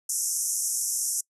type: band-pass noise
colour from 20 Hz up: pink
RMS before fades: -28 dBFS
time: 0.09-1.21 s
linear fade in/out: 5 ms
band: 5600 to 12000 Hz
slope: 96 dB/octave
effects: noise-tail reverb RT60 0.1 s tail -25 dB re dry